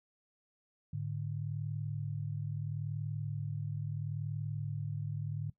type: tone pair together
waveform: sine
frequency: 106.35 / 147.1 Hz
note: G#2 / D3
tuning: +42 / +3 cents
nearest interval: tritone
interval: 561 cents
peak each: -38 / -37 dBFS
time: 0.93-5.5 s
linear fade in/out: 5 ms
effects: noise-tail reverb RT60 0.1 s tail -19 dB re dry